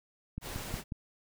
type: click train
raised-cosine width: 5 ms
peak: -24 dBFS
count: 4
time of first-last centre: 0.38-0.922 s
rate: 5.54 Hz
type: noise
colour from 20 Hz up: pink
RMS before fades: -41 dBFS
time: 0.41-0.84 s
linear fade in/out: 50 ms
effects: none